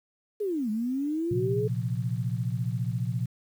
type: linear two-way sweep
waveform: sine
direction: down then up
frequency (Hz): 432.8 to 207.7 to 432.8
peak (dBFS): -26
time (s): 0.4-1.68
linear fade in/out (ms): 10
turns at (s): 0.7
type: chord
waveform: sine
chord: Bb suspended second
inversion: none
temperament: just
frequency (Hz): 116.54 / 131.11 / 174.81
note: Bb2 / C3 / F3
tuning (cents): 0 / +4 / +2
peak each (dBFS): -29 / -31 / -34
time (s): 1.31-3.26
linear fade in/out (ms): 5
effects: 9-bit